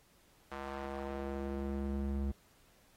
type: tone with band-pass filter sweep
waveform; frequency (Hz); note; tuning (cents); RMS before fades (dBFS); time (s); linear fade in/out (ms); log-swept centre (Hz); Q
square; 68.8; C#2; -12; -38; 0.51-2.32; 10; 1100 to 140; 0.95
effects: pink hiss -67 dBFS RMS until 2.96 s + AAC 48 kbps